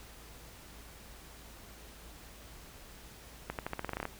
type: accelerating click train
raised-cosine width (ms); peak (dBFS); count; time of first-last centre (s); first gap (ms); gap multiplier
0.5; -20; 12; 3.5-4.054; 88; 0.88
effects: added 55 Hz sine -55 dBFS peak until 4.19 s + pink hiss -53 dBFS RMS until 4.19 s

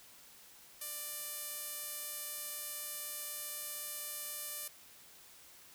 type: tone with band-pass filter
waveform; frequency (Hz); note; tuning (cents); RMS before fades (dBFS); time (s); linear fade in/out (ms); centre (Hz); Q
sawtooth; 592; D5; +14; -43; 0.81-4.68; 5; 12000; 1.6
effects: white hiss -58 dBFS RMS until 5.74 s

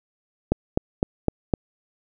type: click train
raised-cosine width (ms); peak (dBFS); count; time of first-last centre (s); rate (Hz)
2; -5; 5; 0.52-1.538; 3.93
effects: none

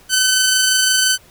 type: tone with amplitude modulation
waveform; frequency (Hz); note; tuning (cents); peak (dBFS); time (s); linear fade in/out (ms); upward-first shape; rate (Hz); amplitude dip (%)
10% pulse; 1520; F#6; +46; -3; 0.09-1.18; 50; sine; 25.8; 25
effects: pink hiss -48 dBFS RMS until 1.3 s

